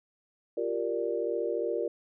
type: chord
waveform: sine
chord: G minor seventh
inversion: third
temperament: equal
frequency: 349.2 / 392 / 466.2 / 587.3 Hz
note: F4 / G4 / Bb4 / D5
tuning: 0 / 0 / 0 / 0 cents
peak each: -34 / -35 / -31 / -35 dBFS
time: 0.57-1.88 s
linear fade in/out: 5 ms
effects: none